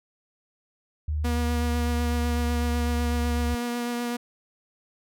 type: tone with pitch glide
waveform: sine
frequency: 75.9 to 73.4 Hz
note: D#2 to D2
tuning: -42 to 0 cents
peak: -24 dBFS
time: 1.08-3.55 s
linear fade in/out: 5 ms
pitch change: -58 cents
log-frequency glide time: 1.45-2.58 s
type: tone with vibrato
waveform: sawtooth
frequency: 240 Hz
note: B3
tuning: 49 cents flat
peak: -23 dBFS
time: 1.24-4.17 s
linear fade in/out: 10 ms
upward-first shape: triangle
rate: 8 Hz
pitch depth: 16 cents each way
effects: none